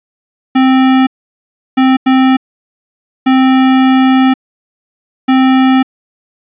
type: tone bursts at uneven times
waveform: square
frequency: 261.6 Hz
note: C4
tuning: in tune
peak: -6 dBFS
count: 5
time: 0.55-1.07 / 1.77-1.97 / 2.06-2.37 / 3.26-4.34 / 5.28-5.83 s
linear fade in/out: 10 ms
effects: resampled to 8000 Hz + 8-bit